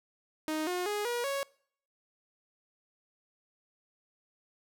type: tone with pitch steps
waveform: sawtooth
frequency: 311.1 / 359.4 / 415.3 / 479.8 / 554.3 Hz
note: D#4 / F4 / G#4 / A#4 / C#5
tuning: 0 / +50 / 0 / +50 / 0 cents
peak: -27 dBFS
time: 0.48-1.43 s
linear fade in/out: 0 ms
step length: 190 ms
effects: noise-tail reverb RT60 0.6 s tail -24 dB re dry

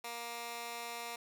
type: tone with high-pass filter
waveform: 15% pulse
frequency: 235.3 Hz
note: A#3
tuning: 16 cents sharp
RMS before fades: -43 dBFS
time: 0.04-1.16 s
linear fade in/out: 5 ms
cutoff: 830 Hz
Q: 0.56
effects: none

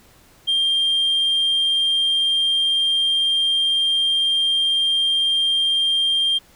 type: tone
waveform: sine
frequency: 3191 Hz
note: G7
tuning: 30 cents sharp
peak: -14 dBFS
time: 0.47-6.39 s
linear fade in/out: 20 ms
effects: tanh soft clip ceiling -14 dBFS + pink hiss -52 dBFS RMS until 6.55 s

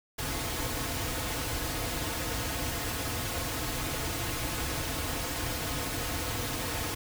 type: noise with comb filter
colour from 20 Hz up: pink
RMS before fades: -33 dBFS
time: 0.18-6.95 s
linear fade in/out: 10 ms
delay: 5.1 ms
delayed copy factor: -0.65
effects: none

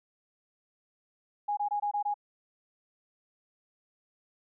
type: tone bursts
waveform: sine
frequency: 825 Hz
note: G#5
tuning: 12 cents flat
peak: -27 dBFS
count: 6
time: 1.48-2.142 s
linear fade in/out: 10 ms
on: 92 ms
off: 22 ms
effects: none

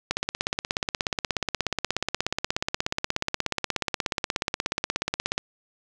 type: click train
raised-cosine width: 0.2 ms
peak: -7 dBFS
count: 89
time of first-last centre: 0.11-5.379 s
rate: 16.7 Hz
effects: none

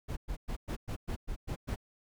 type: noise bursts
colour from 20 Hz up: brown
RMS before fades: -35 dBFS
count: 9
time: 0.08-1.761 s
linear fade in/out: 20 ms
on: 89 ms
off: 110 ms
effects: none

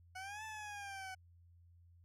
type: exponential two-way sweep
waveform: 20% pulse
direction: up then down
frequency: 734 to 880 to 747 Hz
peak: -40 dBFS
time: 0.15-1.15 s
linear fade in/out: 10 ms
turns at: 0.44 s
effects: added 86 Hz sine -61 dBFS peak until 2.04 s + low-pass 10000 Hz 12 dB/octave

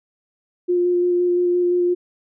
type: tone with vibrato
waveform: sine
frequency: 354.2 Hz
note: F4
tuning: 24 cents sharp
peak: -15 dBFS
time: 0.68-1.95 s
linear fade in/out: 20 ms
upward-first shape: square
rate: 5.8 Hz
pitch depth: 9 cents each way
effects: none

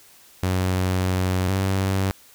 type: tone pair in turn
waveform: sawtooth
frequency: 92.5 / 96.08 Hz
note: F#2 / G2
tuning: 0 / -34 cents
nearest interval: minor second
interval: 66 cents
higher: second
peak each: -16 dBFS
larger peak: neither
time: 0.43-1.48 / 1.48-2.11 s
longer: first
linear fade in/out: 0 ms
effects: white hiss -51 dBFS RMS until 2.34 s

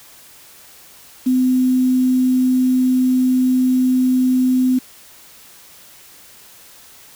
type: tone with quantisation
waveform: sine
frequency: 255.3 Hz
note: C4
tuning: 42 cents flat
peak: -12 dBFS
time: 1.26-4.79 s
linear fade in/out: 10 ms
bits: 6
effects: white hiss -44 dBFS RMS until 7.15 s

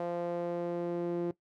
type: tone with band-pass filter sweep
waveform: sawtooth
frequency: 173.1 Hz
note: F3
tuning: 15 cents flat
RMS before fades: -34 dBFS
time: 0-1.31 s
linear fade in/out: 2 ms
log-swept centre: 580 to 350 Hz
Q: 2.5
effects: noise-tail reverb RT60 0.1 s tail -17 dB re dry

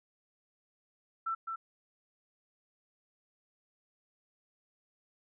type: tone with echo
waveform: sine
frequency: 1336 Hz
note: E6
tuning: 23 cents sharp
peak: -31 dBFS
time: 1.26-1.35 s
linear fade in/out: 10 ms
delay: 210 ms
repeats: 1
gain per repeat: -4 dB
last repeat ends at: 1.56 s
effects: none

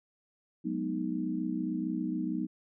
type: chord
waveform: sine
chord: G# minor seventh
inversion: third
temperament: equal with one note detuned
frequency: 185 / 211.9 / 246.9 / 311.1 Hz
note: F#3 / G#3 / B3 / D#4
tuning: 0 / +35 / 0 / 0 cents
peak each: -36 / -39 / -35 / -34 dBFS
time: 0.64-2.47 s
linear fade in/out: 20 ms
effects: none

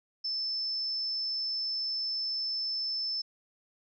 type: tone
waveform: sine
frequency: 5274 Hz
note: E8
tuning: in tune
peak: -30 dBFS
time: 0.24-3.22 s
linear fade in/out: 10 ms
effects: none

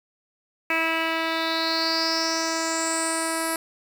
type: tone with low-pass filter sweep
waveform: 10% pulse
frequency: 325.8 Hz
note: E4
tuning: 20 cents flat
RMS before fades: -25 dBFS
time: 0.7-3.56 s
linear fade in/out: 2 ms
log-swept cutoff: 2500 to 11000 Hz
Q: 7.3
effects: 7-bit

